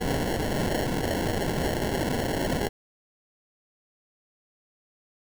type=noise with sample-and-hold; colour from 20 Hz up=blue; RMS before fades=-27 dBFS; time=0-2.69 s; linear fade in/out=20 ms; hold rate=1225 Hz; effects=none